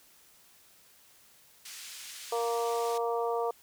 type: band-pass noise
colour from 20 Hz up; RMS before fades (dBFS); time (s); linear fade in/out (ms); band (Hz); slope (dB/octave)
white; -45; 1.65-2.98; 5; 2000 to 8000; 12
type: harmonic tone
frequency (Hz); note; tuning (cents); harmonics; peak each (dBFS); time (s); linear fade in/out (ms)
233.4; A#3; +2; 2 / 3 / 4 / 5; -30 / -34 / -36 / -38; 2.32-3.51; 5
effects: white hiss -60 dBFS RMS until 3.62 s